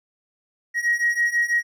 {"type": "beating tone pair", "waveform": "triangle", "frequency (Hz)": [1891, 1897.1], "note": ["A#6", "A#6"], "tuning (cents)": [24, 30], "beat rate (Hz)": 6.1, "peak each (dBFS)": [-20, -18], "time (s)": [0.74, 1.63], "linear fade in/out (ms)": 50, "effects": ["tanh soft clip ceiling -13 dBFS"]}